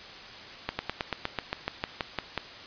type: slowing click train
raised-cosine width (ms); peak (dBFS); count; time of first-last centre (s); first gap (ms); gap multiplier
0.3; -12; 13; 0.69-2.377; 100; 1.06
effects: white hiss -44 dBFS RMS until 2.66 s + resampled to 11025 Hz